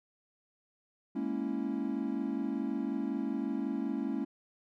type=chord; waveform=triangle; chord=A# half-diminished seventh; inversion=third; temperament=equal; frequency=207.7 / 233.1 / 277.2 / 329.6 Hz; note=G#3 / A#3 / C#4 / E4; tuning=0 / 0 / 0 / 0 cents; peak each=-36 / -35 / -33 / -37 dBFS; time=1.15-4.25 s; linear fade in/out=10 ms; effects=none